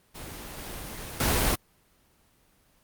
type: noise with level steps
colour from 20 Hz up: pink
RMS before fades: -40 / -38 / -24 dBFS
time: 0.14-1.56 s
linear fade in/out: 20 ms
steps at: 0.58 / 1.2 s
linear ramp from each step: 2 ms
effects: pink hiss -64 dBFS RMS until 2.83 s + Opus 24 kbps